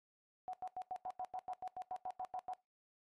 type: tone bursts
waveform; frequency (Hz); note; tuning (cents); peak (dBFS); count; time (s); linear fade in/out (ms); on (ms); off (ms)
sine; 740; F#5; 0; -40; 15; 0.48-2.535; 0; 53; 90
effects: noise-tail reverb RT60 0.2 s tail -19 dB re dry + AAC 32 kbps